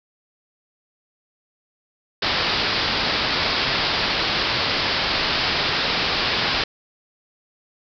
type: low-pass noise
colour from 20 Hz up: white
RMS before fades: -22 dBFS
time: 2.22-6.64 s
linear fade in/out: 5 ms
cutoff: 5100 Hz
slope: 96 dB/octave
effects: none